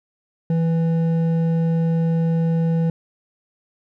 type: tone with hard clipping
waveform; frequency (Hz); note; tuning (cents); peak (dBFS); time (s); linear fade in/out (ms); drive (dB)
sine; 164.81; E3; 0; -18; 0.5-2.9; 2; 7
effects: none